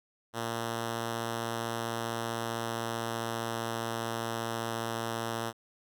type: tone with pitch glide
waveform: 5% pulse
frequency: 115.6 to 114.8 Hz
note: A#2 to A#2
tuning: -14 to -26 cents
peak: -21 dBFS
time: 0.33-5.53 s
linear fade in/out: 50 ms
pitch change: -12 cents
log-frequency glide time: 2.09-4.68 s
effects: none